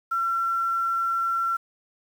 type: tone with quantisation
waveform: sine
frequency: 1356 Hz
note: E6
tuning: 49 cents sharp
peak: -22 dBFS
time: 0.11-1.57 s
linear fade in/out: 10 ms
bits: 8
effects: none